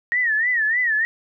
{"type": "tone with vibrato", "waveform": "sine", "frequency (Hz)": 1854, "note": "A#6", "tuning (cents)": -10, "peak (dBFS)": -17, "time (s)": [0.12, 1.05], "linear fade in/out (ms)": 0, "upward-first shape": "sine", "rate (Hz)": 3.3, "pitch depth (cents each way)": 140, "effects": []}